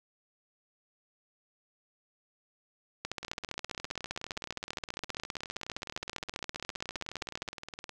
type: two click trains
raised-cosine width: 0.2 ms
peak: -24 / -17 dBFS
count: 91 / 68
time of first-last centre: 3.23-7.893 / 3.05-7.487 s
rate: 19.3 / 15.1 Hz
effects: none

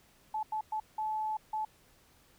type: tone bursts at uneven times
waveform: sine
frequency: 865 Hz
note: A5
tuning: 30 cents flat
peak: -31 dBFS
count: 5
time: 0.34-0.43 / 0.52-0.61 / 0.72-0.8 / 0.98-1.37 / 1.53-1.65 s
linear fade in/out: 5 ms
effects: pink hiss -64 dBFS RMS until 2.38 s

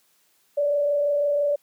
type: tone with frequency modulation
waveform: sine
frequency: 579 Hz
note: D5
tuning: 25 cents flat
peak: -19 dBFS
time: 0.57-1.56 s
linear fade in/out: 10 ms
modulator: 26 Hz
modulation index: 0.38
effects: white hiss -64 dBFS RMS until 1.62 s + high-pass 150 Hz 12 dB/octave

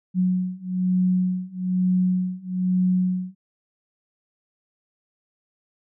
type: beating tone pair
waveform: sine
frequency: 182.7 / 183.8 Hz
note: F#3 / F#3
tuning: -22 / -11 cents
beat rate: 1.1 Hz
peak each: -23 / -22 dBFS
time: 0.14-3.35 s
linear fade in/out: 50 ms
effects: none

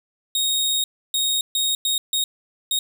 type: tone bursts at uneven times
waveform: sawtooth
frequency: 3739 Hz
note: A#7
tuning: 4 cents sharp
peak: -16 dBFS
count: 6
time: 0.35-0.84 / 1.14-1.41 / 1.55-1.75 / 1.85-1.98 / 2.13-2.24 / 2.71-2.79 s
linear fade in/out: 2 ms
effects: none

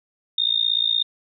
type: tone with amplitude modulation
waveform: sine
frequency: 3664 Hz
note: A#7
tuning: 31 cents flat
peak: -14 dBFS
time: 0.38-1.03 s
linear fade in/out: 5 ms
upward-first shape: sine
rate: 56.8 Hz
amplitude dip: 95%
effects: none

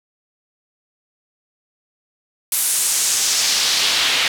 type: noise with band-pass filter sweep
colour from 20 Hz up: pink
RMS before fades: -18 dBFS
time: 2.52-4.28 s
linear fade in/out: 2 ms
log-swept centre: 11000 to 2900 Hz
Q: 1.5
effects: none

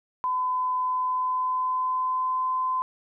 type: tone with pitch glide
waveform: sine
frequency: 1012 to 1026.1 Hz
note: B5 to C6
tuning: +42 to -34 cents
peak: -23 dBFS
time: 0.24-2.82 s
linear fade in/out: 0 ms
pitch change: +24 cents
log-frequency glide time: 0.87-2.49 s
effects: none

